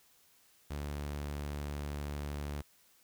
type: tone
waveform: sawtooth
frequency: 72.7 Hz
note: D2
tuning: 17 cents flat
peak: -33 dBFS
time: 0.7-2.62 s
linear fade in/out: 10 ms
effects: white hiss -66 dBFS RMS until 3.03 s